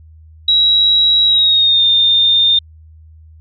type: tone with pitch glide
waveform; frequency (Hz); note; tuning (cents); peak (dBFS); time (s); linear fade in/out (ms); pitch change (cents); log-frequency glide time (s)
sine; 3866 to 3628; B7 to A#7; -38 to -48; -8; 0.48-2.59; 5; -110; 1.26-1.84
effects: added 79 Hz sine -38 dBFS peak until 3.4 s